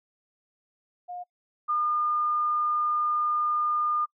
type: tone pair in turn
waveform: sine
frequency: 714 / 1212.3 Hz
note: F5 / D#6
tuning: +38 / -45 cents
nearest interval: major sixth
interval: 917 cents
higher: second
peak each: -34 / -23 dBFS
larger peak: second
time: 1.08-1.24 / 1.68-4.06 s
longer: second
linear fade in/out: 20 ms
effects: noise-tail reverb RT60 0.1 s tail -25 dB re dry